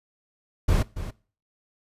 brown noise with echo, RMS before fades -20 dBFS, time 0.68-0.83 s, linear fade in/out 10 ms, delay 280 ms, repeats 1, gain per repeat -12 dB, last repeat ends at 1.11 s, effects noise-tail reverb RT60 0.4 s tail -21 dB re dry + resampled to 32000 Hz

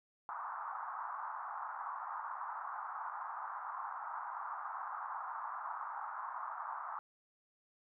white band-pass noise, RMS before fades -43 dBFS, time 0.29-6.99 s, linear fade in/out 0 ms, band 820 to 1300 Hz, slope 48 dB/octave, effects none

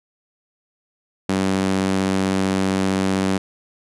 sawtooth tone with high-pass filter, 95.6 Hz, G2, 43 cents flat, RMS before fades -20 dBFS, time 1.29-3.38 s, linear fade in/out 5 ms, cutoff 210 Hz, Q 1.7, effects resampled to 24000 Hz

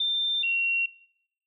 sine tone pair in turn, 3585 / 2741 Hz, A7 / F7, +32 / -33 cents, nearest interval perfect fourth, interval 465 cents, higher first, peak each -23 dBFS, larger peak neither, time 0-0.43 / 0.43-0.86 s, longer neither, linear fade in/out 5 ms, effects noise-tail reverb RT60 0.7 s tail -19 dB re dry

